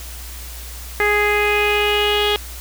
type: tone with low-pass filter sweep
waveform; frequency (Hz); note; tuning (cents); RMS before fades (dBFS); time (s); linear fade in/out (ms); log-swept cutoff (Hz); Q
sawtooth; 415.3; G#4; 0; -17; 1-2.36; 0; 2000 to 3300; 5.8
effects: added 60 Hz sine -32 dBFS peak until 2.6 s + white hiss -36 dBFS RMS until 2.6 s